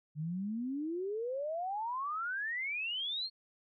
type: exponential sweep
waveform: sine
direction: up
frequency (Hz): 146.1 to 4344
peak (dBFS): -34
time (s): 0.15-3.3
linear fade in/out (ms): 50
effects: none